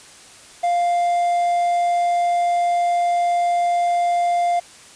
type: tone with quantisation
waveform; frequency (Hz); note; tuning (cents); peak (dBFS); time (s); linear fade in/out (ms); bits
triangle; 698.5; F5; 0; -14; 0.63-4.6; 10; 7
effects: white hiss -44 dBFS RMS until 4.95 s + resampled to 22050 Hz